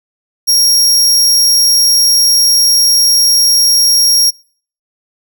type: tone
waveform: sawtooth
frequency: 5590 Hz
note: F8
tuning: 1 cent sharp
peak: -4 dBFS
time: 0.47-4.31 s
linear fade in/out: 20 ms
effects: noise-tail reverb RT60 0.5 s tail -26 dB re dry